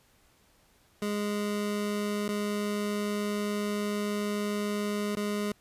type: tone with dropouts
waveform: 25% pulse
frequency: 206.9 Hz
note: G#3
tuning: 6 cents flat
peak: -25 dBFS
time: 1.02-5.52 s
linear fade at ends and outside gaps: 2 ms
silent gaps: 2.281-2.289 / 5.153-5.17 s
effects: pink hiss -64 dBFS RMS until 5.6 s + resampled to 32000 Hz